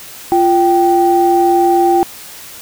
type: tone pair together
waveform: sine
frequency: 346.8 / 780.2 Hz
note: F4 / G5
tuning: -12 / -8 cents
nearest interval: octave + major second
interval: 1404 cents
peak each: -10 dBFS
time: 0.32-2.03 s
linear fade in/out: 0 ms
effects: tanh soft clip ceiling 0 dBFS + white hiss -33 dBFS RMS until 2.61 s